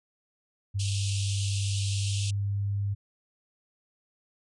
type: tone with pitch glide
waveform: sine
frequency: 99.3 to 100.51 Hz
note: G2 to G2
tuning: +23 to +44 cents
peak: -26 dBFS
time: 0.74-2.95 s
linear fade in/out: 20 ms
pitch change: +21 cents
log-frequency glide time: 1.89-2.34 s
type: band-pass noise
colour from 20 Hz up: pink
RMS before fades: -37 dBFS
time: 0.79-2.31 s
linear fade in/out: 10 ms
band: 2600 to 9700 Hz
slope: 96 dB/octave
effects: none